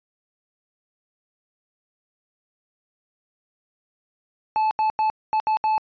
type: tone bursts at uneven times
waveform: triangle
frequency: 868 Hz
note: A5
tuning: 24 cents flat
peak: -16 dBFS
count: 6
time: 4.56-4.71 / 4.79-4.9 / 4.99-5.1 / 5.33-5.4 / 5.47-5.57 / 5.64-5.78 s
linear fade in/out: 0 ms
effects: resampled to 11025 Hz